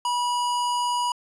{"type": "tone", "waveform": "square", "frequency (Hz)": 972, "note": "B5", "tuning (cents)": -28, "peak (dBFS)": -23, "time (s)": [0.05, 1.12], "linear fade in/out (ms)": 2, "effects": ["resampled to 24000 Hz"]}